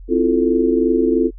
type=chord; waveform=sine; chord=F major seventh; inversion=second; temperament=equal with one note detuned; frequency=261.6 / 329.6 / 352.5 / 440 Hz; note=C4 / E4 / F4 / A4; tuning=0 / 0 / +16 / 0 cents; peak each=-18 dBFS; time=0.08-1.31 s; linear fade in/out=50 ms; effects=noise-tail reverb RT60 0.1 s tail -23 dB re dry + added 43 Hz sine -33 dBFS peak until 1.38 s